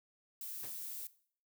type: noise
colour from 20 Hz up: violet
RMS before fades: -44 dBFS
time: 0.41-1.07 s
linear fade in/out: 2 ms
type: noise with exponential decay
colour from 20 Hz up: pink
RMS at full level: -47 dBFS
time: 0.63-0.83 s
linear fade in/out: 5 ms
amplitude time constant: 43 ms
effects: noise-tail reverb RT60 0.5 s tail -17 dB re dry + high-pass 150 Hz 12 dB/octave